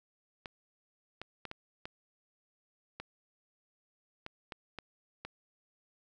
clicks, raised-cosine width 0.3 ms, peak -25 dBFS, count 10, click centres 0.458 / 1.216 / 1.453 / 1.514 / 1.855 / 3 / 4.264 / 4.522 / 4.787 / 5.25 s, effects none

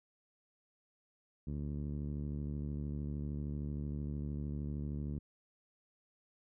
10% pulse tone with low-pass filter, 73.1 Hz, D2, 7 cents flat, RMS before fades -39 dBFS, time 1.47-5.19 s, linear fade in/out 5 ms, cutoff 200 Hz, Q 0.88, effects none

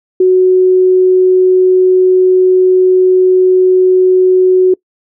sine tone, 370 Hz, F#4, in tune, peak -4 dBFS, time 0.2-4.74 s, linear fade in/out 5 ms, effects noise-tail reverb RT60 0.1 s tail -24 dB re dry

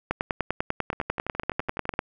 two click trains, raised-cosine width 0.5 ms, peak -19 / -9 dBFS, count 13 / 20, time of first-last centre 0.93-1.938 / 0.11-1.991 s, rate 11.9 / 10.1 Hz, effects none

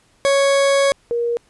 40% pulse / sine tone pair in turn, 554.4 / 472.2 Hz, C#5 / A#4, 0 / +22 cents, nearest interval minor third, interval 278 cents, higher first, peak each -12 / -17 dBFS, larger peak first, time 0.25-0.92 / 1.11-1.37 s, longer first, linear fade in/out 0 ms, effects pink hiss -57 dBFS RMS until 1.49 s + resampled to 24000 Hz

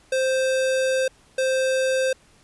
square tone pair in turn, 523.3 / 523.3 Hz, C5 / C5, 0 / 0 cents, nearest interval unison, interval 0 cents, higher neither, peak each -20 dBFS, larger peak neither, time 0.12-1.08 / 1.38-2.13 s, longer first, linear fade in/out 5 ms, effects pink hiss -56 dBFS RMS until 2.43 s + resampled to 24000 Hz

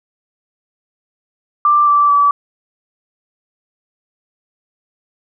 sine tone with pitch steps, 1180 / 1165.1 / 1150.4 Hz, D6 / D6 / D6, +8 / -14 / -36 cents, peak -8 dBFS, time 1.65-2.31 s, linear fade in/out 2 ms, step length 220 ms, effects none

